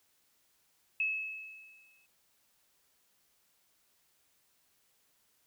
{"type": "tone with exponential decay", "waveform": "sine", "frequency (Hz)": 2590, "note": "E7", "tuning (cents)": -31, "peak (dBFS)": -27, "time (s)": [1, 2.06], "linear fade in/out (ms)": 2, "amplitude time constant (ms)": 230, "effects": ["white hiss -72 dBFS RMS until 5.46 s"]}